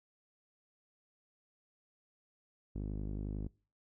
sawtooth tone with low-pass filter, 51.1 Hz, G#1, 27 cents flat, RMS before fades -39 dBFS, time 2.75-3.48 s, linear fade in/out 10 ms, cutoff 300 Hz, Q 1.4, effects noise-tail reverb RT60 0.4 s tail -25 dB re dry

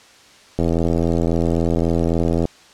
click train, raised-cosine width 2 ms, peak -6 dBFS, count 157, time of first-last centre 0.59-2.454 s, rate 83.7 Hz, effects white hiss -47 dBFS RMS until 2.73 s + low-pass 6000 Hz 12 dB/octave

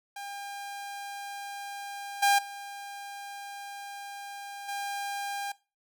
sawtooth tone with level steps, 803 Hz, G5, 41 cents sharp, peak -34 / -17 / -36 / -29 dBFS, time 0.16-5.52 s, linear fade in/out 5 ms, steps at 2.22 / 2.38 / 4.68 s, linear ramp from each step 10 ms, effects noise-tail reverb RT60 0.3 s tail -20 dB re dry

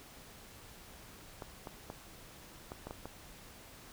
clicks, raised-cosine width 1 ms, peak -28 dBFS, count 7, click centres 1.422 / 1.672 / 1.901 / 2.719 / 2.87 / 2.909 / 3.056 s, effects pink hiss -54 dBFS RMS until 3.92 s

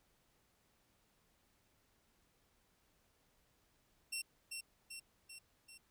15% pulse tone with echo, 2720 Hz, F7, 46 cents flat, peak -32 dBFS, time 4.12-4.22 s, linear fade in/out 10 ms, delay 390 ms, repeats 4, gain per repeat -4 dB, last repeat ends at 5.78 s, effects pink hiss -75 dBFS RMS until 5.9 s

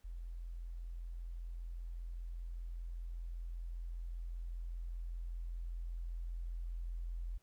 sine tone with level ramp, 42.55 Hz, F1, 44 cents flat, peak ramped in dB -42 to -38 dBFS, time 0.04-7.38 s, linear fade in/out 10 ms, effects pink hiss -75 dBFS RMS until 7.42 s

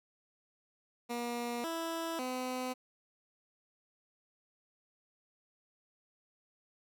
15% pulse tone with pitch steps, 238.8 / 329.8 / 254.4 Hz, A#3 / E4 / C4, +42 / +1 / -48 cents, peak -29 dBFS, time 1.09-2.74 s, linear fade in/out 20 ms, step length 550 ms, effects none

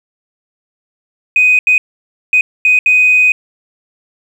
sine tone bursts at uneven times, 2500 Hz, D#7, 8 cents sharp, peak -5 dBFS, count 5, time 1.36-1.59 / 1.67-1.78 / 2.33-2.41 / 2.65-2.79 / 2.86-3.32 s, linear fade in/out 2 ms, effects tanh soft clip ceiling -1 dBFS + 7-bit

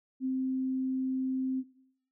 sine tone, 261.1 Hz, C4, 3 cents flat, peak -28 dBFS, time 0.2-1.64 s, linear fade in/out 50 ms, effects noise-tail reverb RT60 0.7 s tail -18 dB re dry

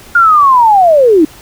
sine linear sweep, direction down, 1429 to 291.4 Hz, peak -3 dBFS, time 0.15-1.25 s, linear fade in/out 5 ms, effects pink hiss -36 dBFS RMS until 1.41 s

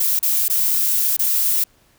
violet noise with dropouts, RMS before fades -18 dBFS, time 0-1.64 s, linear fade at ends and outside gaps 5 ms, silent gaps 0.192-0.227 / 0.482-0.498 / 1.167-1.192 s, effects pink hiss -57 dBFS RMS until 1.98 s

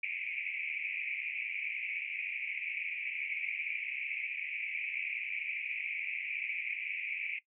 pink band-pass noise, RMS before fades -38 dBFS, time 0.03-7.39 s, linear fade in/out 5 ms, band 2200 to 2500 Hz, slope 96 dB/octave, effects noise-tail reverb RT60 0.1 s tail -19 dB re dry

